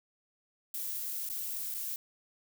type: noise with dropouts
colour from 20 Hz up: violet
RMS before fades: -37 dBFS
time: 0.74-1.96 s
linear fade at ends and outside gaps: 2 ms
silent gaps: 1.29-1.298 / 1.742-1.746 s
effects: none